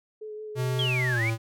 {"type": "tone with vibrato", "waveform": "sine", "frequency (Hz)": 427.7, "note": "A4", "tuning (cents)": -49, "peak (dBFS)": -35, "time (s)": [0.21, 0.87], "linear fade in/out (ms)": 10, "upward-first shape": "sine", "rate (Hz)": 5.7, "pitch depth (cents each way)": 16}
{"type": "tone with pitch glide", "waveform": "square", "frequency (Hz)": [126.6, 112.79], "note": ["B2", "A2"], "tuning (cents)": [43, 43], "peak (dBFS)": -26, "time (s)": [0.55, 1.38], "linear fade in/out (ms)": 50, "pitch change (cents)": -200, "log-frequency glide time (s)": [1.11, 1.22]}
{"type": "exponential two-way sweep", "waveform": "sine", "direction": "down then up", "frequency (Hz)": [3359, 1568, 2388], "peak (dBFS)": -26, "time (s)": [0.79, 1.3], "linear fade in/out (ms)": 2, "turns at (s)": 1.15}
{"effects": []}